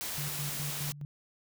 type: noise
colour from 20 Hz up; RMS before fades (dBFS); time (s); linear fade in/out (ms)
white; -37; 0.01-0.92; 0
type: tone with tremolo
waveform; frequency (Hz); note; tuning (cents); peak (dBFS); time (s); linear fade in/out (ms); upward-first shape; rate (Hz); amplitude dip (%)
sine; 145.4; D3; -17; -35; 0.18-1.05; 0; square; 4.8; 65
effects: none